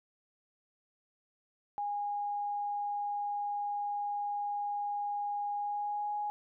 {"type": "tone with pitch glide", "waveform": "sine", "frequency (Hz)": [820, 830.5], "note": ["G#5", "G#5"], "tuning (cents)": [-22, 0], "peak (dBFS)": -32, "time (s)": [1.78, 6.3], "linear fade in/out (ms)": 0, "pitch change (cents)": 22, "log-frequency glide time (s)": [5.55, 6.14], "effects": []}